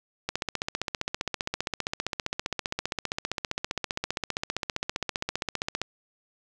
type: click train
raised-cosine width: 0.2 ms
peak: -11 dBFS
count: 85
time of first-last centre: 0.29-5.816 s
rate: 15.2 Hz
effects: none